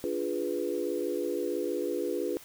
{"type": "chord", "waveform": "sine", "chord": "D diminished seventh", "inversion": "none", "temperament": "equal", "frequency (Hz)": [293.7, 349.2, 415.3, 493.9], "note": ["D4", "F4", "Ab4", "Cb5"], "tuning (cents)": [0, 0, 0, 0], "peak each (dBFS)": [-36, -33, -34, -34], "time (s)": [0.04, 2.37], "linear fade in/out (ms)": 0, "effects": ["white hiss -51 dBFS RMS until 2.44 s"]}